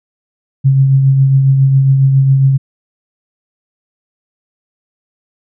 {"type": "tone with tremolo", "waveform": "sine", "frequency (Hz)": 135.3, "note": "C#3", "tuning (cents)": -42, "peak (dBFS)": -4, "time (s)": [0.64, 2.58], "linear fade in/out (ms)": 20, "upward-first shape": "triangle", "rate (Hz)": 7.3, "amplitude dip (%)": 40, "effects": []}